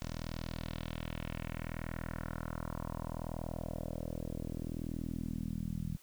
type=tone with low-pass filter sweep; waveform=10% pulse; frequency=40.66 Hz; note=E1; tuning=23 cents flat; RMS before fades=-40 dBFS; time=0.02-5.97 s; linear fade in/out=0 ms; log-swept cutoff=6000 to 170 Hz; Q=2.3; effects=white hiss -62 dBFS RMS until 6.02 s